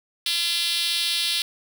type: tone with high-pass filter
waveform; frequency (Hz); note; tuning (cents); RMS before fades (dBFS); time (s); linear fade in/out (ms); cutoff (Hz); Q
5% pulse; 341.2; F4; -40; -24; 0.26-1.42; 2; 3700; 2
effects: none